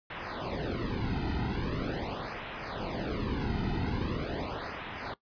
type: noise with flanger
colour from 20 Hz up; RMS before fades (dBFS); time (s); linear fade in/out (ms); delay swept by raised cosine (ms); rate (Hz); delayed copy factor
brown; -34; 0.1-5.14; 5; 0.21 to 1.81; 0.42; -0.95
effects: noise-tail reverb RT60 0.1 s tail -18 dB re dry + resampled to 11025 Hz